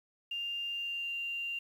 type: tone with pitch glide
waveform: sine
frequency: 2798 to 2780 Hz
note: F7 to F7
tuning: +3 to -9 cents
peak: -34 dBFS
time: 0.31-1.59 s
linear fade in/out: 5 ms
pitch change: -12 cents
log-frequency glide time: 0.68-1.16 s
effects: 10-bit